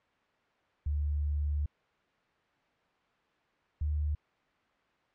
sine tone pair in turn, 73.42 / 74.75 Hz, D2 / D2, 0 / +31 cents, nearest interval unison, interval 31 cents, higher second, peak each -28 dBFS, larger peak neither, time 0.86-1.66 / 3.81-4.15 s, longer first, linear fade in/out 5 ms, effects white hiss -69 dBFS RMS until 5.14 s + low-pass 2000 Hz 12 dB/octave

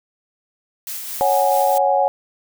blue noise with tremolo, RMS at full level -28 dBFS, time 0.87-1.78 s, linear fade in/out 0 ms, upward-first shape sine, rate 4.6 Hz, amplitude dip 30%
sine chord, C# suspended fourth, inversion none, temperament equal, 554.4 / 740 / 830.6 Hz, C#5 / F#5 / G#5, 0 / 0 / 0 cents, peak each -18 dBFS, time 1.21-2.08 s, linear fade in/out 0 ms
effects none

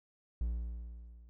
triangle tone with level ramp, 58.27 Hz, A#1, in tune, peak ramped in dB -28 to -52 dBFS, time 0.41-1.29 s, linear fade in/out 0 ms, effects none

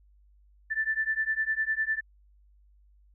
sine beating tone pair, 1760 / 1769.9 Hz, A6 / A6, 0 / +10 cents, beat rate 9.9 Hz, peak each -29 dBFS, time 0.7-2.01 s, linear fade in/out 20 ms, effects added 50 Hz sine -57 dBFS peak until 3.14 s

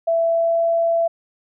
sine tone with pitch glide, 665 to 669.6 Hz, E5 to E5, +15 to +27 cents, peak -15 dBFS, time 0.07-1.08 s, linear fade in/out 10 ms, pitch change +12 cents, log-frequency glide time 0.22-0.62 s, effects none

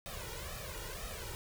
pink noise with flanger, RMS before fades -43 dBFS, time 0.06-1.35 s, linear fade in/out 0 ms, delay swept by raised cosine 1.6 to 2.13 ms, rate 2 Hz, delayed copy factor +0.95, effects none

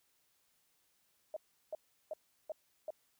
sine tone bursts, 622.3 Hz, D#5, in tune, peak -37 dBFS, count 5, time 1.34-2.905 s, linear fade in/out 2 ms, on 25 ms, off 360 ms, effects white hiss -75 dBFS RMS until 3.19 s

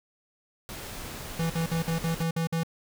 pink noise, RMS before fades -39 dBFS, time 0.69-2.23 s, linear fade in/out 0 ms
square tone bursts, 164.81 Hz, E3, in tune, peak -26 dBFS, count 8, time 1.39-2.634 s, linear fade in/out 5 ms, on 110 ms, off 52 ms
effects none

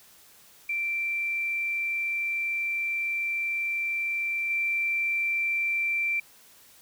sine tone with level steps, 2349 Hz, D7, in tune, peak -26 / -24 dBFS, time 0.69-6.2 s, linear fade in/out 5 ms, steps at 4.5 s, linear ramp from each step 2 ms, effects white hiss -55 dBFS RMS until 6.81 s

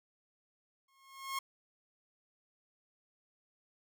sawtooth tone with exponential growth, 1081 Hz, C#6, 44 cents flat, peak -29 dBFS, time 0.88-1.39 s, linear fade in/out 5 ms, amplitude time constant 110 ms, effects none

